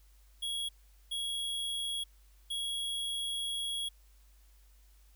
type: tone bursts at uneven times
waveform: square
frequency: 3322 Hz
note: G#7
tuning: in tune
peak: -34 dBFS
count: 3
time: 0.42-0.69 / 1.11-2.04 / 2.5-3.89 s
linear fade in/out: 10 ms
effects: added 50 Hz sine -58 dBFS peak until 5.15 s + white hiss -69 dBFS RMS until 5.15 s